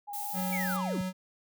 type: tone with vibrato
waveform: sine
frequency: 820 Hz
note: G#5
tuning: 22 cents flat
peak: -37 dBFS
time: 0.07-0.82 s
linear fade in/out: 20 ms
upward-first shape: triangle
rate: 17 Hz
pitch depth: 29 cents each way
type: noise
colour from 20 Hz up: violet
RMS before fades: -38 dBFS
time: 0.13-0.77 s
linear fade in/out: 10 ms
type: tone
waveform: square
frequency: 185.4 Hz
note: F#3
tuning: 4 cents sharp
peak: -32 dBFS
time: 0.33-1.13 s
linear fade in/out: 50 ms
type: linear sweep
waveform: triangle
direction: down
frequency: 2349 to 65 Hz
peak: -32 dBFS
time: 0.52-1.02 s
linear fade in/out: 10 ms
effects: none